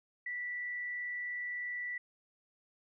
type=tone with frequency modulation; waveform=sine; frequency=1964 Hz; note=B6; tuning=10 cents flat; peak=-36 dBFS; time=0.26-1.98 s; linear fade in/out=5 ms; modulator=103 Hz; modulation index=0.27; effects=none